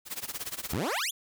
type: noise with tremolo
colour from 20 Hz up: white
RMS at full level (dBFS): -34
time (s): 0.05-0.77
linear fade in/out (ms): 50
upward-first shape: sine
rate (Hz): 17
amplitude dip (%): 90
type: exponential sweep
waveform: 15% pulse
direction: up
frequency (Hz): 65.41 to 3645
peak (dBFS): -22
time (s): 0.72-1.11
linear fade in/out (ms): 10
effects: none